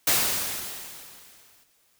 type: noise with exponential decay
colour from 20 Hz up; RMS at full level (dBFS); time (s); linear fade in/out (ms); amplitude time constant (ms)
white; -20; 0.07-1.64; 5; 340
effects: white hiss -65 dBFS RMS until 1.99 s